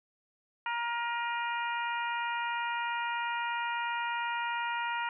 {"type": "harmonic tone with a mistuned harmonic", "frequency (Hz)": 471.5, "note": "A#4", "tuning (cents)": 20, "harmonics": [2, 3, 4, 5, 6], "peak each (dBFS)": [-33, -37, -39, -41, -43], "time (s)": [0.66, 5.09], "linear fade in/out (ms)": 2, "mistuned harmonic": 5, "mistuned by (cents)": 41, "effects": []}